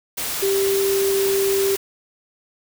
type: tone in noise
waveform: sine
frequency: 392 Hz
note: G4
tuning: in tune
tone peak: -17 dBFS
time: 0.42-1.76 s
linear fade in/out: 10 ms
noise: white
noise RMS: -26 dBFS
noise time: 0.17-1.77 s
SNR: +6 dB
effects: none